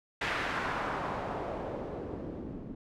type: noise with low-pass filter sweep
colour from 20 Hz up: white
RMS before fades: -36 dBFS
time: 0.21-2.75 s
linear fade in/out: 5 ms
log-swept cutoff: 2100 to 240 Hz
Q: 1.4
effects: none